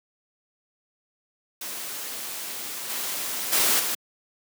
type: noise with level steps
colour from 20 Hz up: white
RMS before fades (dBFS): -34 / -30 / -21 / -27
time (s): 1.61-3.95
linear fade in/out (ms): 5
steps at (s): 2.89 / 3.52 / 3.79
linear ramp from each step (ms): 10
effects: high-pass 200 Hz 12 dB/octave